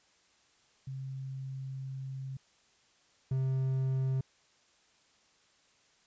sine / triangle tone pair in turn, 133.5 / 132.04 Hz, C3 / C3, +35 / +16 cents, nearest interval unison, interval 19 cents, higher first, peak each -37 / -26 dBFS, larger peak second, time 0.87-2.37 / 3.31-4.21 s, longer first, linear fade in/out 5 ms, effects white hiss -67 dBFS RMS until 6.06 s + resampled to 16000 Hz

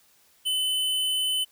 square tone, 3026 Hz, F#7, 38 cents sharp, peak -24 dBFS, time 0.45-1.45 s, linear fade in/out 20 ms, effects white hiss -61 dBFS RMS until 1.51 s

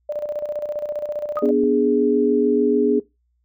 sine tone with tremolo, 594 Hz, D5, 20 cents sharp, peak -21 dBFS, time 0.09-1.51 s, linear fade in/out 5 ms, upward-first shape square, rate 15 Hz, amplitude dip 60%
sine tone with exponential decay, 1242 Hz, D#6, 3 cents flat, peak -19 dBFS, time 1.37-1.49 s, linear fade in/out 0 ms, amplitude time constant 24 ms
sine chord, G# diminished, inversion first, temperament equal, 246.9 / 293.7 / 415.3 Hz, B3 / D4 / G#4, 0 / 0 / 0 cents, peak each -20 / -20 / -17 dBFS, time 1.42-3 s, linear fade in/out 10 ms
click, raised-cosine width 2 ms, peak -24 dBFS, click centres 1.637 s
effects noise-tail reverb RT60 0.2 s tail -20 dB re dry + added 60 Hz sine -64 dBFS peak until 3.44 s

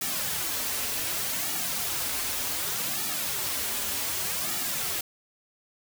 white noise with flanger, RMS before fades -30 dBFS, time 0.01-5.01 s, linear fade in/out 5 ms, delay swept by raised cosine 1.9 to 6.3 ms, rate 0.66 Hz, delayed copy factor -0.75, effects none

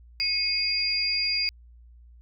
sine tone cluster, 2183 / 2516 / 4803 Hz, C#7 / D#7 / D8, -27 / +19 / +38 cents, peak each -33 / -32 / -24 dBFS, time 0.2-1.49 s, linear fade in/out 0 ms, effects added 59 Hz sine -48 dBFS peak until 2.21 s

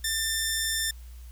10% pulse tone, 1787 Hz, A6, 26 cents sharp, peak -17 dBFS, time 0.04-0.91 s, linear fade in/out 5 ms, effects added 60 Hz sine -41 dBFS peak until 1.31 s + white hiss -58 dBFS RMS until 1.31 s

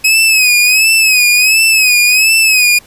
sawtooth tone with vibrato, 2541 Hz, D#7, 36 cents sharp, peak -3 dBFS, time 0.04-2.79 s, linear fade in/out 10 ms, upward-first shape sine, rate 1.4 Hz, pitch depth 79 cents each way, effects pink hiss -42 dBFS RMS until 2.86 s + resampled to 32000 Hz

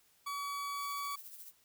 40% pulse tone, 1137 Hz, C#6, 44 cents sharp, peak -36 dBFS, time 0.26-1.16 s, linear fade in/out 10 ms
violet noise with tremolo, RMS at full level -48 dBFS, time 0.75-1.53 s, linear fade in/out 50 ms, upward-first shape triangle, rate 14 Hz, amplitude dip 60%
effects white hiss -69 dBFS RMS until 1.64 s

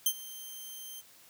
5% pulse tone with ADSR envelope, 3138 Hz, G7, 1 cent sharp, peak -14 dBFS, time 0.06-1.02 s, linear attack 3 ms, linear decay 63 ms, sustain -20 dB, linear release 28 ms, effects white hiss -58 dBFS RMS until 1.29 s + high-pass 80 Hz 12 dB/octave

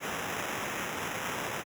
violet noise with sample-and-hold, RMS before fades -35 dBFS, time 0-1.64 s, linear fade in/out 50 ms, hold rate 4410 Hz, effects high-pass 100 Hz 12 dB/octave

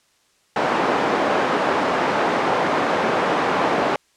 white band-pass noise, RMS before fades -20 dBFS, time 0.56-3.96 s, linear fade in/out 2 ms, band 250 to 1000 Hz, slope 12 dB/octave, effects white hiss -61 dBFS RMS until 4.16 s + low-pass 8000 Hz 12 dB/octave

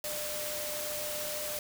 sine tone in noise, 599 Hz, D5, 34 cents sharp, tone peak -39 dBFS, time 0.04-1.59 s, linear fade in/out 2 ms, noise white, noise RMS -37 dBFS, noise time 0.04-1.59 s, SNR -5 dB, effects none

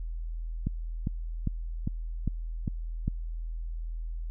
click train, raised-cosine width 5 ms, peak -16 dBFS, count 7, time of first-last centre 0.67-3.08 s, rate 2.49 Hz, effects added 41 Hz sine -32 dBFS peak until 4.3 s

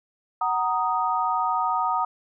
sine chord, D# minor, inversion first, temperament just, 746.7 / 933.4 / 1244.5 Hz, F#5 / A#5 / D#6, +16 / +2 / 0 cents, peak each -27 / -25 / -25 dBFS, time 0.41-2.05 s, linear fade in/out 5 ms, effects none

